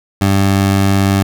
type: tone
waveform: 20% pulse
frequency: 98 Hz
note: G2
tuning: in tune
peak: -5 dBFS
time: 0.21-1.23 s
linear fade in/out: 5 ms
effects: none